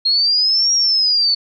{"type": "linear two-way sweep", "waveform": "sine", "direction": "up then down", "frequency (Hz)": [4211, 5660, 4436], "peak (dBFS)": -12, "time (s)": [0.05, 1.35], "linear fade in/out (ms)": 10, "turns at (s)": 0.73, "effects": []}